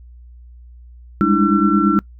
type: tone cluster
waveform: sine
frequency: 197.4 / 206.5 / 294.3 / 325.9 / 1350 Hz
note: G3 / G#3 / D4 / E4 / E6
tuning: +12 / -10 / +4 / -20 / +41 cents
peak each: -18 dBFS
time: 1.21-1.99 s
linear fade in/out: 0 ms
effects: noise-tail reverb RT60 0.1 s tail -23 dB re dry + added 60 Hz sine -38 dBFS peak until 2.19 s